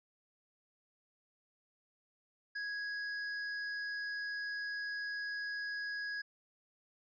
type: tone with hard clipping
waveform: sine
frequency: 1661.2 Hz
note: G#6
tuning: in tune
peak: -39 dBFS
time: 2.55-6.22 s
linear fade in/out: 10 ms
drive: 14 dB
effects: resampled to 16000 Hz